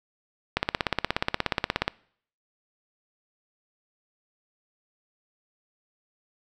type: click train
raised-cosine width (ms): 0.3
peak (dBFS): -6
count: 23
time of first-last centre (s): 0.57-1.88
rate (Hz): 16.8
effects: noise-tail reverb RT60 0.6 s tail -24 dB re dry